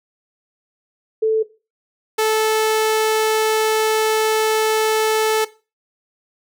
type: tone pair in turn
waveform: sine / sawtooth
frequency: 440 / 436.7 Hz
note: A4 / A4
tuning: 0 / -13 cents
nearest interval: unison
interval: 13 cents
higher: first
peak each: -13 / -11 dBFS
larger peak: second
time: 1.22-1.43 / 2.18-5.45 s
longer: second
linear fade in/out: 10 ms
effects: noise-tail reverb RT60 0.3 s tail -17 dB re dry